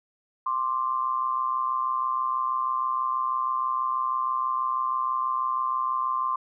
sine tone pair together, 1048.5 / 1174.7 Hz, C6 / D6, +3 / 0 cents, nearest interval major second, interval 197 cents, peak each -25 / -29 dBFS, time 0.46-6.36 s, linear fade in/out 5 ms, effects none

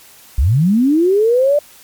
sine linear sweep, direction up, 52.1 to 598 Hz, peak -9 dBFS, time 0.38-1.59 s, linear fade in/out 5 ms, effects white hiss -43 dBFS RMS until 1.83 s + MP3 96 kbps

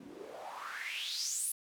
white noise with band-pass filter sweep, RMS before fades -40 dBFS, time 0-1.52 s, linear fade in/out 5 ms, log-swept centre 230 to 11000 Hz, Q 5.8, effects none

